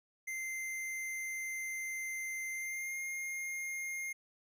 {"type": "tone with pitch glide", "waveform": "square", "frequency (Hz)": [2083, 2127], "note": ["C7", "C7"], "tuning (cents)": [-8, 28], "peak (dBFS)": -38, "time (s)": [0.27, 4.13], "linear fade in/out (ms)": 10, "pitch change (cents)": 36, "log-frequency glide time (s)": [2.5, 2.99], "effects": []}